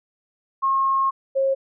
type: tone pair in turn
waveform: sine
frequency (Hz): 1079 / 539.5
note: C#6 / C#5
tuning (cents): -47 / -47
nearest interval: octave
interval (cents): 1200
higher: first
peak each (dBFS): -17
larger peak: neither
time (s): 0.62-1.11 / 1.35-1.55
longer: first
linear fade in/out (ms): 20
effects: none